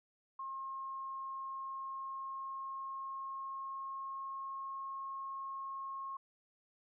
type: tone with pitch glide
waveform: sine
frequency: 1073 to 1082.3 Hz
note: C6 to C#6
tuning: +43 to -42 cents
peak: -40 dBFS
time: 0.39-6.17 s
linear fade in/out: 5 ms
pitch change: +15 cents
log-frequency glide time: 1.35-4.86 s
effects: none